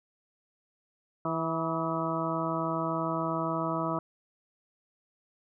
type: harmonic tone with a mistuned harmonic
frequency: 163.5 Hz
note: E3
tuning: 14 cents flat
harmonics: 1 / 2 / 3 / 4 / 5 / 6 / 7 / 8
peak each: -35 / -34 / -41 / -34 / -45 / -36 / -37 / -36 dBFS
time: 1.25-3.99 s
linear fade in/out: 2 ms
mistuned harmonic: 8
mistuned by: -41 cents
effects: none